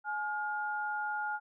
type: tone pair together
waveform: sine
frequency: 843.7 / 1419 Hz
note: G#5 / F6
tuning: +27 / +27 cents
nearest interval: major sixth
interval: 900 cents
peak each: -35 / -35 dBFS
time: 0.04-1.4 s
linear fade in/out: 50 ms
effects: none